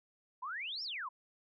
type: exponential two-way sweep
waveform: sine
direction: up then down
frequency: 950 to 5580 to 950 Hz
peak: -38 dBFS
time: 0.42-1.09 s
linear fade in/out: 10 ms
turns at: 0.83 s
effects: none